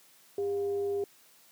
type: tone with frequency modulation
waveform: sine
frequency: 401.4 Hz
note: G4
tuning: 41 cents sharp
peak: -28 dBFS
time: 0.38-1.04 s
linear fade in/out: 2 ms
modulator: 305 Hz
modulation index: 0.28
effects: white hiss -60 dBFS RMS until 1.51 s + high-pass 150 Hz 12 dB/octave